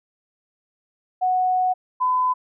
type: tone pair in turn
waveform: sine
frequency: 738 / 1009.4 Hz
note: F#5 / B5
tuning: -5 / +38 cents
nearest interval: perfect fourth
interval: 543 cents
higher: second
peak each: -17 dBFS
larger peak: neither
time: 1.21-1.74 / 2-2.34 s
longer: first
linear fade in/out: 20 ms
effects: none